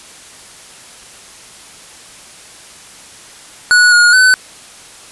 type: tone with pitch steps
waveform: square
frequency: 1466 / 1437 / 1511 Hz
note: F#6 / F6 / F#6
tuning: -16 / +49 / +36 cents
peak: -6 dBFS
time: 3.71-4.34 s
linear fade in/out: 0 ms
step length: 210 ms
effects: white hiss -37 dBFS RMS until 5.11 s + resampled to 24000 Hz